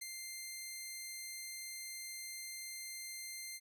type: tone with ADSR envelope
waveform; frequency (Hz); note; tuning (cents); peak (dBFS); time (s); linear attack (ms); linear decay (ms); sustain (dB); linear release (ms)
10% pulse; 2093; C7; 0; -32; 0.01-3.6; 11; 22; -3; 41
effects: none